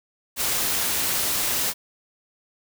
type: noise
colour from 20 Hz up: white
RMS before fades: -24 dBFS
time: 0.36-1.74 s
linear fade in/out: 50 ms
effects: none